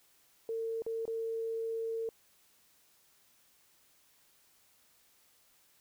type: tone with dropouts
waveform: sine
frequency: 452.7 Hz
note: A4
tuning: 49 cents sharp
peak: -33 dBFS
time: 0.49-2.09 s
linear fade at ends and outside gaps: 1 ms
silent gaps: 0.821-0.864 / 1.054-1.078 s
effects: white hiss -67 dBFS RMS until 5.8 s